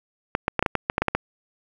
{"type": "clicks", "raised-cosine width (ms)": 0.5, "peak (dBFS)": -5, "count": 11, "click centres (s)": [0.351, 0.481, 0.593, 0.626, 0.662, 0.753, 0.899, 0.981, 1.02, 1.083, 1.15], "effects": ["7-bit"]}